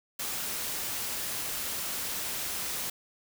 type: noise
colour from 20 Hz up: white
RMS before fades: -34 dBFS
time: 0.19-2.9 s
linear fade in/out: 5 ms
effects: none